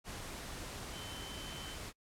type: tone in noise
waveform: sine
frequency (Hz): 3065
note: G7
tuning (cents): -40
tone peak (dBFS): -49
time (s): 0.91-1.78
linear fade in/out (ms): 50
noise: pink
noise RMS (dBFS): -45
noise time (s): 0.04-1.93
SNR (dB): -7
effects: noise-tail reverb RT60 0.1 s tail -26 dB re dry + low-pass 11000 Hz 12 dB/octave